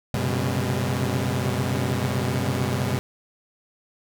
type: tone cluster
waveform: sawtooth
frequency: 93.5 / 123.8 / 132.7 / 139.5 / 202.6 Hz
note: F#2 / B2 / C3 / C#3 / G#3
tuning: +19 / +5 / +25 / +11 / -43 cents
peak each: -25 / -22 / -28 / -27 / -26 dBFS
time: 0.14-2.99 s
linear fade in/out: 0 ms
effects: none